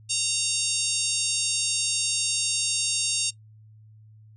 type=harmonic tone; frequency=924 Hz; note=A#5; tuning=16 cents flat; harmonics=3 / 4 / 5 / 6 / 7 / 8 / 9 / 10; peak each=-32 / -32 / -32 / -32 / -32 / -32 / -32 / -32 dBFS; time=0.09-3.31 s; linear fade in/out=20 ms; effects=noise-tail reverb RT60 0.1 s tail -21 dB re dry + added 108 Hz sine -48 dBFS peak until 4.36 s